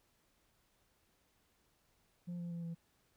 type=tone with pitch steps; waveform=sine; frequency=175 / 172.49 / 170.02 / 167.58 Hz; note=F3 / F3 / F3 / E3; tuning=+4 / -21 / -46 / +29 cents; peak=-37 dBFS; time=2.27-2.75 s; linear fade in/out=20 ms; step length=120 ms; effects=tanh soft clip ceiling -39 dBFS + pink hiss -75 dBFS RMS until 3.16 s